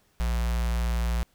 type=tone with notch filter; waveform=square; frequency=58.27 Hz; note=A#1; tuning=in tune; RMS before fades=-26 dBFS; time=0.2-1.23 s; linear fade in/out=0 ms; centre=330 Hz; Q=0.84; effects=pink hiss -66 dBFS RMS until 1.34 s